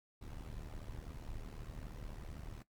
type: noise with amplitude modulation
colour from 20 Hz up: brown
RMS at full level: -43 dBFS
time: 0.21-2.63 s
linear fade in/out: 10 ms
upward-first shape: sine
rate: 76.1 Hz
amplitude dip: 80%
effects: noise-tail reverb RT60 0.1 s tail -17 dB re dry + MP3 96 kbps